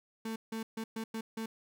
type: tone bursts at uneven times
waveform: 35% pulse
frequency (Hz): 223.3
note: A3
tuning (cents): +26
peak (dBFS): -34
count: 6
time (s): 0.25-0.36 / 0.52-0.63 / 0.77-0.84 / 0.96-1.04 / 1.14-1.21 / 1.37-1.46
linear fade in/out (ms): 5
effects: none